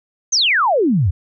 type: exponential sweep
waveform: sine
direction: down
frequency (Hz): 6590 to 77.78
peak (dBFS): -12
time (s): 0.32-1.11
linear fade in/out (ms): 10
effects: none